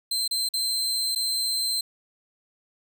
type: tone with dropouts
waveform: sawtooth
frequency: 4112 Hz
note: C8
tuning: 31 cents flat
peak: -21 dBFS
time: 0.11-1.81 s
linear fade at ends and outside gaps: 5 ms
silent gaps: 0.278-0.31 / 0.489-0.537 / 1.15-1.158 s
effects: none